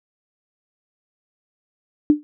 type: tone with exponential decay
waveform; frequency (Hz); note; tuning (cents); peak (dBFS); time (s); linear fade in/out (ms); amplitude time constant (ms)
sine; 297.6; D4; +23; -6; 2.1-2.23; 0; 27
effects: none

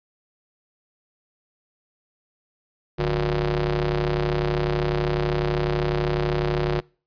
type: ring-modulated tone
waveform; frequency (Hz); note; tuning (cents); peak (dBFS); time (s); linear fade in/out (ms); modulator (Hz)
sawtooth; 108; A2; -32; -14; 2.98-6.81; 20; 254
effects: noise-tail reverb RT60 0.4 s tail -26 dB re dry + resampled to 11025 Hz

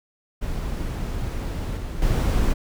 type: noise with level steps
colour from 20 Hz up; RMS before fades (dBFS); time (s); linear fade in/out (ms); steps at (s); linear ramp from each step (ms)
brown; -27 / -30 / -20; 0.41-2.54; 20; 1.77 / 2.02; 2
effects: none

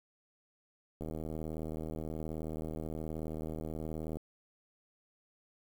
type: click train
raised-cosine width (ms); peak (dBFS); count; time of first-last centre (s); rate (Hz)
2; -27; 250; 1.01-4.17; 78.8
effects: 9-bit

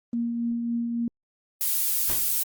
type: tone with tremolo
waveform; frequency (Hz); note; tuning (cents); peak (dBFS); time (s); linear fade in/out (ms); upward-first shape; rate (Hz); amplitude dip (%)
sine; 234.8; A#3; +13; -23; 0.13-1.08; 2; triangle; 3.6; 35
type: noise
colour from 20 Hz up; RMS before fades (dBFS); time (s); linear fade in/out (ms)
violet; -24; 1.61-2.43; 2
type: noise with exponential decay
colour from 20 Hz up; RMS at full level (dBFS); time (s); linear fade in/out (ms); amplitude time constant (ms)
pink; -31; 2.09-2.38; 5; 63
effects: Opus 24 kbps

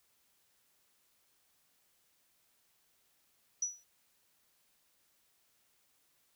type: tone with exponential decay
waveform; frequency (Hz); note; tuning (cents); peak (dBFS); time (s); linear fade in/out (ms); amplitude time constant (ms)
sine; 5890; F#8; -9; -28; 3.62-3.84; 5; 46
effects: white hiss -73 dBFS RMS until 6.35 s

